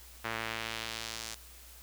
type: tone with band-pass filter sweep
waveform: sawtooth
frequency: 112.9 Hz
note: A2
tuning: 45 cents sharp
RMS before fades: -39 dBFS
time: 0.24-1.35 s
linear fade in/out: 10 ms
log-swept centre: 1700 to 6500 Hz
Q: 1.1
effects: added 60 Hz sine -54 dBFS peak until 1.82 s + white hiss -54 dBFS RMS until 1.82 s